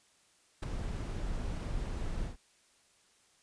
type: noise with ADSR envelope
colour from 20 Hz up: brown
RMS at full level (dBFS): -27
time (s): 0.62-2.37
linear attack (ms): 14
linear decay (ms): 5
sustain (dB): -9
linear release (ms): 120
effects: white hiss -67 dBFS RMS until 3.42 s + resampled to 22050 Hz